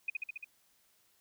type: tone with echo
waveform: sine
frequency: 2489 Hz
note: D#7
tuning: in tune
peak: -30 dBFS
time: 0.08-0.1 s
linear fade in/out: 5 ms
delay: 69 ms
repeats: 5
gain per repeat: -2 dB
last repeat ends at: 0.445 s
effects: white hiss -70 dBFS RMS until 1.2 s